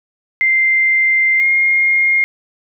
sine tone pair in turn, 2089 / 2132 Hz, C7 / C7, -3 / +32 cents, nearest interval unison, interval 35 cents, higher second, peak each -10 dBFS, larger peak neither, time 0.41-1.4 / 1.4-2.24 s, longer first, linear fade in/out 0 ms, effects none

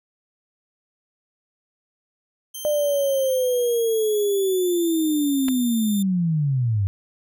5% pulse tone with pitch glide, 3136 to 3582 Hz, G7 to A7, 0 to +30 cents, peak -24 dBFS, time 2.54-6.03 s, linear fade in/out 10 ms, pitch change +230 cents, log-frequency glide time 3.22-4.95 s
sine linear sweep, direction down, 602 to 93.9 Hz, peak -18 dBFS, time 2.65-6.87 s, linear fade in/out 0 ms
clicks, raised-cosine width 0.3 ms, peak -16 dBFS, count 2, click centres 5.483 / 5.486 s
effects none

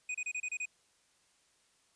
square tone bursts, 2489 Hz, D#7, in tune, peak -35 dBFS, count 7, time 0.09-0.656 s, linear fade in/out 5 ms, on 56 ms, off 29 ms, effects white hiss -70 dBFS RMS until 1.95 s + resampled to 22050 Hz

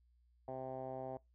10% pulse tone with low-pass filter, 130.81 Hz, C3, in tune, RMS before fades -44 dBFS, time 0.48-1.17 s, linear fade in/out 2 ms, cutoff 730 Hz, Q 3.9, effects noise-tail reverb RT60 0.2 s tail -23 dB re dry + added 60 Hz sine -68 dBFS peak until 1.34 s

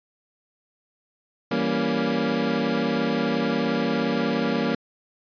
25% pulse chord, E diminished seventh, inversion none, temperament equal with one note detuned, 164.81 / 196 / 233.1 / 278.9 Hz, E3 / G3 / Bb3 / Db4, 0 / 0 / 0 / +11 cents, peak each -27 / -25 / -21 / -24 dBFS, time 1.51-4.75 s, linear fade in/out 5 ms, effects resampled to 11025 Hz

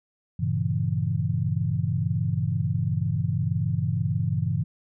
sine chord, G diminished seventh, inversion none, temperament equal, 98 / 116.54 / 138.59 / 164.81 Hz, G2 / Bb2 / Db3 / Fb3, 0 / 0 / 0 / 0 cents, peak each -28 dBFS, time 0.39-4.64 s, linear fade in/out 10 ms, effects none

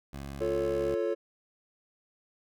15% pulse tone, 69.3 Hz, C#2, in tune, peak -32 dBFS, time 0.13-0.95 s, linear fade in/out 5 ms
triangle chord, F augmented, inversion none, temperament equal, 349.2 / 440 / 554.4 Hz, F4 / A4 / C#5, 0 / 0 / 0 cents, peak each -30 / -29 / -30 dBFS, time 0.4-1.15 s, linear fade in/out 20 ms
effects none

